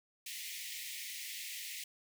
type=high-pass noise; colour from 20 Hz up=pink; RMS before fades=-44 dBFS; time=0.26-1.84 s; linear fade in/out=5 ms; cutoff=1900 Hz; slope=96 dB/octave; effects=none